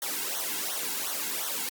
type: noise with flanger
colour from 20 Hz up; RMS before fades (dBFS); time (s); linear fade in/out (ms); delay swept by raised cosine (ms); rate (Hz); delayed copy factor
white; -32; 0.02-1.69; 2; 0.4 to 1.7; 2.8; -1
effects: high-pass 200 Hz 12 dB/octave + Opus 48 kbps